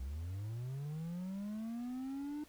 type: linear sweep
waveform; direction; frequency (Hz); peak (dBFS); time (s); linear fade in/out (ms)
triangle; up; 61.5 to 302.3; -37; 0-2.44; 5
effects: pink hiss -63 dBFS RMS until 2.48 s